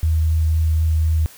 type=tone with vibrato; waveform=sine; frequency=79.6 Hz; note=D#2; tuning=40 cents sharp; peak=-14 dBFS; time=0.03-1.26 s; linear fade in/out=0 ms; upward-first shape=triangle; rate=4 Hz; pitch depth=12 cents each way; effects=white hiss -44 dBFS RMS until 1.37 s